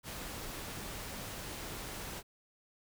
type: noise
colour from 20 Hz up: pink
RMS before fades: -43 dBFS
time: 0.03-2.23 s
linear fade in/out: 50 ms
effects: none